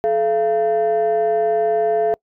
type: tone pair together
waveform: sine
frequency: 430.3 / 683 Hz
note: A4 / F5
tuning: -39 / -39 cents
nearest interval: minor sixth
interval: 800 cents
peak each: -16 dBFS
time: 0.04-2.14 s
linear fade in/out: 0 ms
effects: noise-tail reverb RT60 0.1 s tail -26 dB re dry + tanh soft clip ceiling -11 dBFS